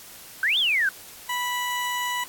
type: exponential two-way sweep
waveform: sine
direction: up then down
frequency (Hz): 1488 to 3637 to 1488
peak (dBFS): -19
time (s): 0.43-0.89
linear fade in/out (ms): 2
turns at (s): 0.58
type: tone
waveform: 20% pulse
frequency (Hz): 984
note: B5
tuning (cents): -7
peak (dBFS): -20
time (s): 1.29-2.24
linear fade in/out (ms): 5
effects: white hiss -44 dBFS RMS until 2.28 s + AAC 64 kbps